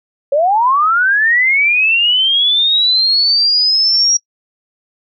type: linear sweep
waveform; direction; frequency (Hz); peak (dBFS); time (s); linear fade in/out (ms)
sine; up; 538 to 5700; -9; 0.32-4.17; 5
effects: noise-tail reverb RT60 0.1 s tail -23 dB re dry